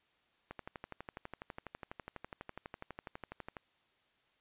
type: click train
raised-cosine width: 0.5 ms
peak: -28 dBFS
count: 38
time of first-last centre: 0.51-3.568 s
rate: 12.1 Hz
effects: white hiss -73 dBFS RMS until 4.4 s + resampled to 8000 Hz